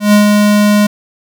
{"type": "tone with ADSR envelope", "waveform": "square", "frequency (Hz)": 207.7, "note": "G#3", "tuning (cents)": 0, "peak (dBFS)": -4, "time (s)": [0, 0.87], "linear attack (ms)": 130, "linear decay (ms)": 120, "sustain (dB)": -3, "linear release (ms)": 8, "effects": []}